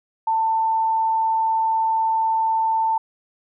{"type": "tone", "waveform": "sine", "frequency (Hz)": 892, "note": "A5", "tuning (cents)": 23, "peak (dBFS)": -17, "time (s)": [0.27, 2.98], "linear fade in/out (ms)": 5, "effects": []}